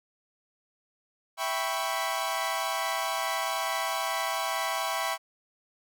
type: chord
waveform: sawtooth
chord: C# half-diminished seventh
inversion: first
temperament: equal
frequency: 659.3 / 784 / 987.8 / 1108.7 Hz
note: E5 / G5 / B5 / C#6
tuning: 0 / 0 / 0 / 0 cents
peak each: -30 dBFS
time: 1.37-5.18 s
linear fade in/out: 50 ms
effects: none